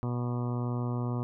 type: harmonic tone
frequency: 121.8 Hz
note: B2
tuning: 24 cents flat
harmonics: 1 / 2 / 3 / 4 / 5 / 6 / 7 / 8 / 9 / 10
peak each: -30 / -35 / -41 / -44 / -47 / -47 / -50 / -46 / -47 / -49 dBFS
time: 0.03-1.23 s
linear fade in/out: 0 ms
effects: none